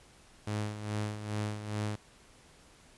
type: tone with tremolo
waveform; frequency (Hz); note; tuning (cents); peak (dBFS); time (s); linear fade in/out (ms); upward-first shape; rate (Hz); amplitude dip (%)
sawtooth; 105.6; G#2; +29; -27; 0.47-1.96; 5; sine; 2.4; 65
effects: pink hiss -59 dBFS RMS until 2.97 s + resampled to 24000 Hz